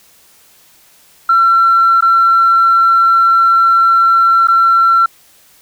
sine tone with dropouts, 1354 Hz, E6, 46 cents sharp, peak -5 dBFS, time 1.29-5.06 s, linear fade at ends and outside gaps 5 ms, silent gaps 2.008-2.023 / 4.473-4.483 s, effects tanh soft clip ceiling -2 dBFS + white hiss -47 dBFS RMS until 5.61 s

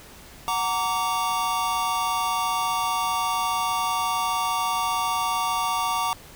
square chord, Gb augmented, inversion none, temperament just, 740 / 925 / 1156.2 Hz, Gb5 / Bb5 / D6, 0 / -14 / -27 cents, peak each -31 / -27 / -27 dBFS, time 0.48-6.13 s, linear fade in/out 0 ms, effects pink hiss -46 dBFS RMS until 6.35 s

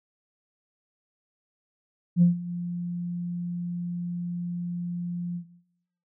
sine tone with ADSR envelope, 174.61 Hz, F3, in tune, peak -12 dBFS, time 2.16-5.45 s, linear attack 59 ms, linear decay 120 ms, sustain -16 dB, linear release 89 ms, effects noise-tail reverb RT60 0.8 s tail -17 dB re dry + tanh soft clip ceiling -10 dBFS

